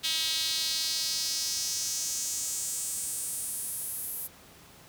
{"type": "tone with high-pass filter sweep", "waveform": "sawtooth", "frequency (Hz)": 319.8, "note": "D#4", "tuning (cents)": 48, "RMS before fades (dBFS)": -32, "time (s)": [0.03, 4.28], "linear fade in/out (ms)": 20, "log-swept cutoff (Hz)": [3500, 12000], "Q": 2.9, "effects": ["pink hiss -53 dBFS RMS until 4.88 s", "high-pass 60 Hz 12 dB/octave"]}